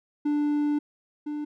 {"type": "tone pair in turn", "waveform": "triangle", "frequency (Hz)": [294.5, 297.1], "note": ["D4", "D4"], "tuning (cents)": [5, 20], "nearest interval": "unison", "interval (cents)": 15, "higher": "second", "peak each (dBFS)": [-20, -27], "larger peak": "first", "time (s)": [[0.25, 0.79], [1.26, 1.45]], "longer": "first", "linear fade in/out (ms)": 10, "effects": []}